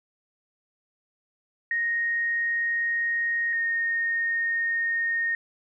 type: tone pair in turn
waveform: sine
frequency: 1864.7 / 1847.5 Hz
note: A#6 / A#6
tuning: 0 / -16 cents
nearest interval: unison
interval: 16 cents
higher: first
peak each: -23 dBFS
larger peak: neither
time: 1.71-3.53 / 3.53-5.35 s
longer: neither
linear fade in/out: 2 ms
effects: none